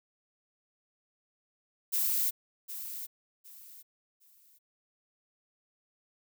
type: noise with echo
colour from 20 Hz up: violet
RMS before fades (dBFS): -29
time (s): 1.92-2.31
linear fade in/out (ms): 20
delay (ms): 760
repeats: 3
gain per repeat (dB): -11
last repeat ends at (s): 4.59
effects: none